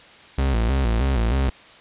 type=tone with vibrato; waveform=40% pulse; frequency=61.6 Hz; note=B1; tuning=4 cents flat; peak=-17 dBFS; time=0.38-1.5 s; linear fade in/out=5 ms; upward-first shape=square; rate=3.2 Hz; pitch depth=150 cents each way; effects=white hiss -46 dBFS RMS until 1.8 s + resampled to 8000 Hz